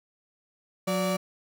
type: tone pair together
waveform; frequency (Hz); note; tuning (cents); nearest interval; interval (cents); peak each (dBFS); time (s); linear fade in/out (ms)
35% pulse; 182.85 / 578; F#3 / D5; -20 / -28; octave + minor sixth; 1992; -26; 0.87-1.17; 10
effects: none